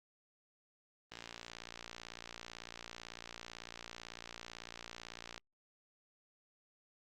click train, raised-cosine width 0.2 ms, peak -28 dBFS, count 248, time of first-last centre 1.12-5.379 s, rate 58 Hz, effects Opus 24 kbps

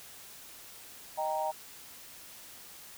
sine chord, Eb major, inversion none, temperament equal, 622.3 / 784 / 932.3 Hz, Eb5 / G5 / Bb5, 0 / 0 / 0 cents, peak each -34 dBFS, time 1.17-1.52 s, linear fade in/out 20 ms, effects white hiss -50 dBFS RMS until 2.97 s

